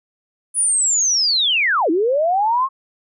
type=linear two-way sweep; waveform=sine; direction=down then up; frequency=9956 to 305.3 to 1097 Hz; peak=-14 dBFS; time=0.54-2.69 s; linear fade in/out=50 ms; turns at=1.9 s; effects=none